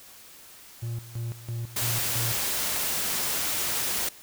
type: tone with tremolo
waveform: triangle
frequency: 116.54 Hz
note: A#2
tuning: in tune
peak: -27 dBFS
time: 0.82-2.38 s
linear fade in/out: 10 ms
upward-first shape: square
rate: 3 Hz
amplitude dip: 80%
type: noise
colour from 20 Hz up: white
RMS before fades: -28 dBFS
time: 1.76-4.09 s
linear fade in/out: 5 ms
effects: white hiss -49 dBFS RMS until 4.22 s